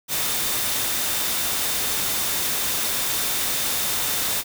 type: tone in noise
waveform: sine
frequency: 3608 Hz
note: A7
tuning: 43 cents sharp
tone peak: -35 dBFS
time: 0.08-4.44 s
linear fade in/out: 50 ms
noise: white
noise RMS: -24 dBFS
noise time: 0.08-4.44 s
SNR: -14 dB
effects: none